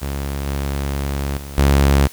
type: tone with level steps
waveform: sawtooth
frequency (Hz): 69.7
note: C#2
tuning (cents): +10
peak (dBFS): -18 / -16 / -26 / -7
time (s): 0.01-2.08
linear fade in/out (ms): 20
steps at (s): 0.47 / 1.37 / 1.58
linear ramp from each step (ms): 2
effects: white hiss -41 dBFS RMS until 2.12 s